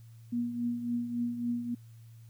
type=tone with tremolo; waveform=sine; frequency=239 Hz; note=A#3; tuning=43 cents sharp; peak=-27 dBFS; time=0.32-1.75 s; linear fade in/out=10 ms; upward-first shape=triangle; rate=3.6 Hz; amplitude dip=65%; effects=added 114 Hz sine -49 dBFS peak until 2.29 s + white hiss -68 dBFS RMS until 2.29 s